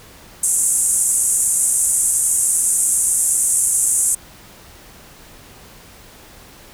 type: band-pass noise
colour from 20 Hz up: white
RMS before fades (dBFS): -17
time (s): 0.43-4.15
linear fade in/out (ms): 5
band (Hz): 7500 to 10000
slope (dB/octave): 48
effects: pink hiss -43 dBFS RMS until 6.73 s

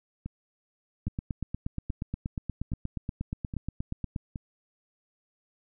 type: two click trains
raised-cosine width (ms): 5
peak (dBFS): -23 / -19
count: 6 / 27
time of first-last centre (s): 0.26-4.358 / 1.07-4.162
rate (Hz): 1.22 / 8.41
effects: none

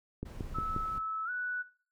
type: click train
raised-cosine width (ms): 3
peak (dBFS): -23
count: 4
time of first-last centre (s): 0.23-0.764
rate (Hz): 5.62
type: noise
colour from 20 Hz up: brown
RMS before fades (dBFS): -42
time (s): 0.25-0.99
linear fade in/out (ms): 10
type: tone with pitch glide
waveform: sine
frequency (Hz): 1303 to 1479.6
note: E6 to F#6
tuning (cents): -20 to 0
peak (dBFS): -33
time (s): 0.54-1.63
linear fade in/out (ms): 20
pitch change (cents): +220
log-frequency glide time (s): 1.25-1.3
effects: noise-tail reverb RT60 0.4 s tail -17 dB re dry

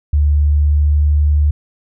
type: tone with pitch glide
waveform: sine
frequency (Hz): 73.42 to 74.06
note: D2 to D2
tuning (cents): 0 to +15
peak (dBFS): -9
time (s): 0.13-1.51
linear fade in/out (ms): 5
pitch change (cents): +15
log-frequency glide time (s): 0.29-1.06
effects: none

